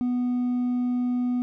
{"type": "tone with hard clipping", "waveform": "sine", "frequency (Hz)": 246.9, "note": "B3", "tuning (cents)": 0, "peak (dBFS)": -23, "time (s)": [0.01, 1.42], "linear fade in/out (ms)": 0, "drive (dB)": 2, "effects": []}